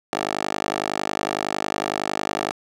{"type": "tone with high-pass filter", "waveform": "10% pulse", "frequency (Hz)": 50.9, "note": "G#1", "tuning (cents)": -34, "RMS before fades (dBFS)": -26, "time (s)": [0.13, 2.51], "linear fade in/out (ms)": 0, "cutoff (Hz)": 500, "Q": 1.5, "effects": ["low-pass 8000 Hz 12 dB/octave"]}